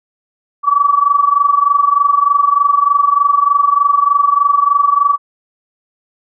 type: tone with amplitude modulation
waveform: sine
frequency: 1146 Hz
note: D6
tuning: 43 cents flat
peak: -5 dBFS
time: 0.63-5.18 s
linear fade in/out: 50 ms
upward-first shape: sine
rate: 23.3 Hz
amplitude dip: 80%
effects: none